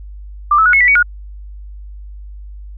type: tone with pitch steps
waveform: sine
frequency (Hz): 1185 / 1304 / 1461 / 2186 / 1966 / 2249 / 1440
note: D6 / E6 / F#6 / C#7 / B6 / C#7 / F#6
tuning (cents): +15 / -19 / -22 / -25 / -8 / +24 / -47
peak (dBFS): -7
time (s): 0.51-1.028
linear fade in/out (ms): 5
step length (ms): 74
effects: added 50 Hz sine -29 dBFS peak until 2.77 s